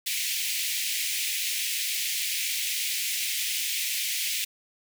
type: high-pass noise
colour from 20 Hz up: pink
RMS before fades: -29 dBFS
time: 0.06-4.45 s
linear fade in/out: 10 ms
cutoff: 2100 Hz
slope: 48 dB/octave
effects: none